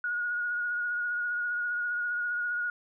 sine tone with vibrato, 1445 Hz, F#6, 41 cents flat, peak -28 dBFS, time 0.04-2.7 s, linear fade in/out 2 ms, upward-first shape triangle, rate 15 Hz, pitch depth 29 cents each way, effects none

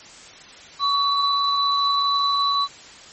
sine tone pair together, 1128 / 3974 Hz, C#6 / B7, +30 / +10 cents, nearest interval octave + minor seventh, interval 2180 cents, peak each -19 / -22 dBFS, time 0.79-2.68 s, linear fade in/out 50 ms, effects white hiss -43 dBFS RMS until 3.12 s + MP3 32 kbps

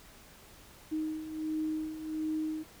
sine beating tone pair, 311.1 / 312.5 Hz, D#4 / D#4, 0 / +8 cents, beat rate 1.4 Hz, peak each -39 / -33 dBFS, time 0.91-2.64 s, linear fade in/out 20 ms, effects pink hiss -55 dBFS RMS until 2.8 s

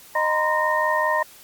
sine tone cluster, 617 / 944 / 1029 / 1845 Hz, D#5 / A#5 / C6 / A#6, -15 / +22 / -29 / -18 cents, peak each -24 dBFS, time 0.15-1.23 s, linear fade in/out 5 ms, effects white hiss -47 dBFS RMS until 1.43 s + Opus 48 kbps

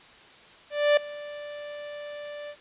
45% pulse tone with ADSR envelope, 587.3 Hz, D5, in tune, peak -16 dBFS, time 0.7-2.56 s, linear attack 270 ms, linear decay 4 ms, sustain -20 dB, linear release 64 ms, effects white hiss -51 dBFS RMS until 2.6 s + resampled to 8000 Hz

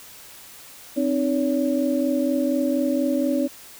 sine tone cluster, 262.7 / 306.9 / 566 Hz, C4 / D#4 / C#5, +7 / -24 / +36 cents, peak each -22 / -24 / -25 dBFS, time 0.96-3.48 s, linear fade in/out 20 ms, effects white hiss -44 dBFS RMS until 3.79 s

